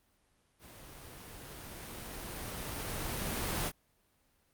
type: noise with level ramp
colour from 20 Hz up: pink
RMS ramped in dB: -53 to -33 dBFS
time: 0.59-3.72 s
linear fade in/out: 50 ms
effects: pink hiss -72 dBFS RMS until 4.53 s + Opus 32 kbps